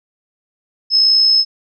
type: tone with amplitude modulation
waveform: sine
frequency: 5190 Hz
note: E8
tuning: 28 cents flat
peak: -7 dBFS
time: 0.9-1.45 s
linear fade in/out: 50 ms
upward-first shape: sine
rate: 61 Hz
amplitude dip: 35%
effects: none